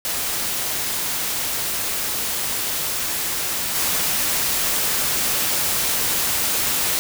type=noise with level steps; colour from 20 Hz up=white; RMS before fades=-24 / -21 dBFS; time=0.05-6.99 s; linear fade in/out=0 ms; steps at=3.75 s; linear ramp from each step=5 ms; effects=none